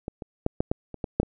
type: clicks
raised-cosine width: 2 ms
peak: -18 / -22 / -9 / -9 / -10 / -23 / -15 / -6 / -18 dBFS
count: 9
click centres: 0.081 / 0.222 / 0.464 / 0.605 / 0.715 / 0.943 / 1.042 / 1.2 / 1.231 s
effects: none